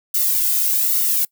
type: noise with flanger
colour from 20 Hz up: violet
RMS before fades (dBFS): -18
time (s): 0.14-1.25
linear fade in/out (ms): 5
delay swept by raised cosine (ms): 1.2 to 1.78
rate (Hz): 1.2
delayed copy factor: -0.85
effects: noise-tail reverb RT60 0.1 s tail -24 dB re dry